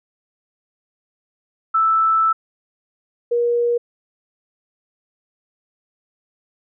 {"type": "tone pair in turn", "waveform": "sine", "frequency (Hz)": [1318.5, 476.2], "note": ["E6", "A#4"], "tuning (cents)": [0, 37], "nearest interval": "octave + tritone", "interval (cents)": 1763, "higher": "first", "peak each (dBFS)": [-13, -15], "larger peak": "first", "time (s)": [[1.74, 2.33], [3.31, 3.78]], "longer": "first", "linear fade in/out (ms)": 10, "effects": []}